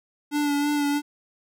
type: tone with vibrato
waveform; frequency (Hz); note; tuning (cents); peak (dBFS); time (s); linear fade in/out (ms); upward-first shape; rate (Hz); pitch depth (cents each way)
square; 290.5; D4; -19; -22; 0.31-1.02; 50; sine; 3.1; 25
effects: none